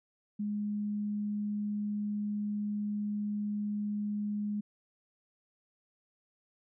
sine tone, 207.7 Hz, G#3, in tune, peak -31 dBFS, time 0.39-4.61 s, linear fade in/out 10 ms, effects none

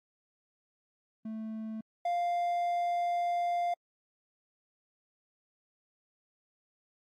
triangle tone pair in turn, 220 / 698.5 Hz, A3 / F5, 0 / 0 cents, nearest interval octave + minor sixth, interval 2000 cents, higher second, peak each -34 / -26 dBFS, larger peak second, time 1.25-1.81 / 2.05-3.74 s, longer second, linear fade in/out 5 ms, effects AAC 64 kbps

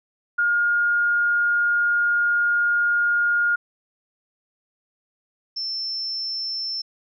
sine tone pair in turn, 1421 / 5340 Hz, F6 / E8, +30 / +22 cents, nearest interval octave + major seventh, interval 2292 cents, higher second, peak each -17 / -25 dBFS, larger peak first, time 0.38-3.56 / 5.56-6.82 s, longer first, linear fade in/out 10 ms, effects none

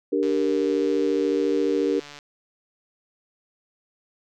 sine chord, G minor, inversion second, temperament equal, 293.7 / 392 / 466.2 Hz, D4 / G4 / Bb4, 0 / 0 / 0 cents, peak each -24 dBFS, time 0.12-2 s, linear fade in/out 10 ms
click train, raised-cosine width 0.2 ms, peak -24 dBFS, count 285, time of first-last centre 0.23-2.189 s, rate 145 Hz
effects none

